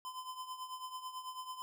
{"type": "tone with tremolo", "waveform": "square", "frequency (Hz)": 1022, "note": "C6", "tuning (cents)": -41, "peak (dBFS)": -40, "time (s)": [0.05, 1.62], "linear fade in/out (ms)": 0, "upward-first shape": "triangle", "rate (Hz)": 9.1, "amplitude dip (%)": 75, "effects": []}